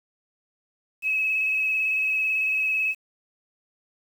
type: tone with vibrato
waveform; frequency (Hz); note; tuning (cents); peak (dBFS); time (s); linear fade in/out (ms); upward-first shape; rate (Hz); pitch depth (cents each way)
sine; 2573; E7; -43; -21; 1.02-2.95; 50; square; 18; 18
effects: 8-bit